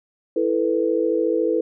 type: chord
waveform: sine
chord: E suspended fourth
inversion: none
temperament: equal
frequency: 329.6 / 440 / 493.9 Hz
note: E4 / A4 / B4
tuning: 0 / 0 / 0 cents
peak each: -22 dBFS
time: 0.36-1.61 s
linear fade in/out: 5 ms
effects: none